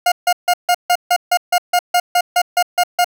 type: tone bursts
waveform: 40% pulse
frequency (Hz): 711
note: F5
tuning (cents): +31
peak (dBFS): -10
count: 15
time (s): 0.06-3.045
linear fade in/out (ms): 5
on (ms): 59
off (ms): 150
effects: none